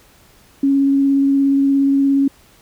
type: tone with vibrato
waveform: sine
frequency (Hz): 276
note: C#4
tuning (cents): -7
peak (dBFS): -11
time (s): 0.63-2.28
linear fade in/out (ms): 5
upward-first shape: sine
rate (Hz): 17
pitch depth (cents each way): 10
effects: pink hiss -50 dBFS RMS until 2.61 s